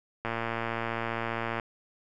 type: click train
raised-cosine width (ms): 0.5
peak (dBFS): -16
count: 156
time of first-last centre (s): 0.25-1.598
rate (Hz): 115
effects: none